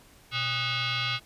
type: tone with frequency modulation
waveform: sine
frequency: 559 Hz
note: C#5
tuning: 14 cents sharp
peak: -26 dBFS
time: 0.31-1.2 s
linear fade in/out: 50 ms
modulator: 682 Hz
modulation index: 5.4
effects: pink hiss -56 dBFS RMS until 1.25 s + resampled to 32000 Hz